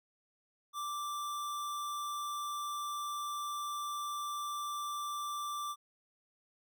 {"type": "tone", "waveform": "square", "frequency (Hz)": 1174.7, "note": "D6", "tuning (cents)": 0, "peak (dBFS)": -37, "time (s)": [0.73, 5.76], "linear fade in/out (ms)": 50, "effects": []}